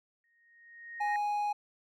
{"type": "tone with exponential growth", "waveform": "sine", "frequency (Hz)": 1864.7, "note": "A#6", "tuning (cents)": 0, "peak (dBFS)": -32, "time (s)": [0.24, 1.16], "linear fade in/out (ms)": 1, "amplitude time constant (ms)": 200}
{"type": "tone", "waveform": "triangle", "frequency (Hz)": 829, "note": "G#5", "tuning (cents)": -3, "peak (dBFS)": -27, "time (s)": [1, 1.53], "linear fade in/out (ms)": 10}
{"effects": []}